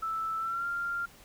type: tone with pitch glide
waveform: sine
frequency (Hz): 1318.5 to 1391.3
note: E6 to F6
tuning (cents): 0 to -7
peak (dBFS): -30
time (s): 0.02-1.06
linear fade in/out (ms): 10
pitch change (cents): +93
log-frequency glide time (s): 0.38-0.66
effects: pink hiss -55 dBFS RMS until 1.24 s